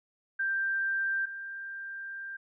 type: tone pair in turn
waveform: sine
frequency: 1577 / 1585.4 Hz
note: G6 / G6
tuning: +10 / +19 cents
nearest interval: unison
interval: 9 cents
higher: second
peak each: -27 / -37 dBFS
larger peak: first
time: 0.39-1.26 / 1.26-2.37 s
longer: second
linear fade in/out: 10 ms
effects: none